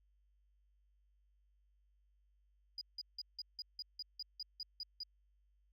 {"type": "tone bursts", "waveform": "sine", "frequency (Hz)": 4911, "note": "D#8", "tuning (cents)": -23, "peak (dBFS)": -40, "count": 12, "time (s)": [2.78, 5.034], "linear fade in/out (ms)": 2, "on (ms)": 32, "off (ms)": 170, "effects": ["tanh soft clip ceiling -36 dBFS", "added 50 Hz sine -70 dBFS peak until 5.72 s"]}